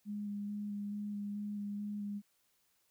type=tone with vibrato; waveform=sine; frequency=205.4 Hz; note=G#3; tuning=19 cents flat; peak=-37 dBFS; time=0.05-2.22 s; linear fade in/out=50 ms; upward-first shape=square; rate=2.3 Hz; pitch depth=12 cents each way; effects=white hiss -75 dBFS RMS until 2.9 s